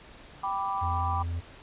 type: chord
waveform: sine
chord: G major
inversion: none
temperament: equal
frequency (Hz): 784 / 987.8 / 1174.7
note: G5 / B5 / D6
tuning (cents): 0 / 0 / 0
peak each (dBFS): -32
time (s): 0.43-1.23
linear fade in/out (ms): 10
type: tone with vibrato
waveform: triangle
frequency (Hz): 85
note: F2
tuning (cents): -46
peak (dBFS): -27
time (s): 0.81-1.41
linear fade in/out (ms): 20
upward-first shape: sine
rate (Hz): 15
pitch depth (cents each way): 8
effects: pink hiss -50 dBFS RMS until 1.62 s + resampled to 8000 Hz